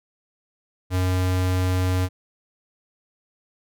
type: tone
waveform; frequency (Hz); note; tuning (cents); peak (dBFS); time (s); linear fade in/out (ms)
square; 92; F#2; -9; -20; 0.9-2.09; 50
effects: none